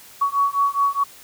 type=beating tone pair; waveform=sine; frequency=1121 / 1125.8 Hz; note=C#6 / C#6; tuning=+19 / +26 cents; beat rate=4.8 Hz; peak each=-20 dBFS; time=0.21-1.04 s; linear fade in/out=10 ms; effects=white hiss -45 dBFS RMS until 1.23 s